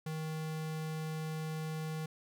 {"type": "tone", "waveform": "square", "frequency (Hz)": 157.4, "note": "D#3", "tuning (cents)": 20, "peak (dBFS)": -37, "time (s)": [0.06, 2.06], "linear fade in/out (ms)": 5, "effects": []}